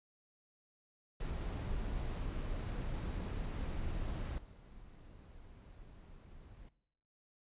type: noise with level steps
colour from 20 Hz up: brown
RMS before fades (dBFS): -39 / -55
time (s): 1.2-6.69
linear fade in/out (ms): 5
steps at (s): 4.38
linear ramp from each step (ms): 2
effects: noise-tail reverb RT60 0.7 s tail -17 dB re dry + resampled to 8000 Hz